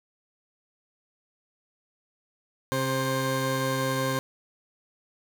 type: tone pair together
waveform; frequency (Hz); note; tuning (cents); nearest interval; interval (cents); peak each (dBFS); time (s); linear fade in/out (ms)
20% pulse; 133.13 / 527; C3 / C5; +30 / +12; 2 octaves; 2382; -23; 2.72-4.19; 0
effects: none